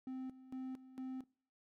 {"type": "tone with tremolo", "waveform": "triangle", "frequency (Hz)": 259.9, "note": "C4", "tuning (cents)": -11, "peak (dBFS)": -39, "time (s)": [0.07, 1.24], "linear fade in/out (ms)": 2, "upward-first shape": "square", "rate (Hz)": 2.2, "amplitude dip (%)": 80, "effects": ["noise-tail reverb RT60 0.5 s tail -24 dB re dry", "MP3 64 kbps"]}